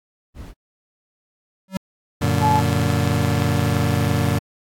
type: noise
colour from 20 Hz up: brown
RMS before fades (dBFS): -35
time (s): 0.34-0.54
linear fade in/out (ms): 50
type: tone with exponential growth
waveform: square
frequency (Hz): 190.4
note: F#3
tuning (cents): +50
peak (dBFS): -18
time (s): 1.68-1.77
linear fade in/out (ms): 2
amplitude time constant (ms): 18
type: chord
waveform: 30% pulse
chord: Gb augmented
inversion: none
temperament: just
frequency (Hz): 92.5 / 115.62 / 144.53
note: Gb2 / Bb2 / D3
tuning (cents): 0 / -14 / -27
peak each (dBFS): -19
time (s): 2.21-4.39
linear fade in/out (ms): 10
type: tone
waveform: sine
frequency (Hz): 860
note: A5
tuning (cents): -40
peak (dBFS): -15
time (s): 2.4-2.62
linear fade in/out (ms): 50
effects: AAC 64 kbps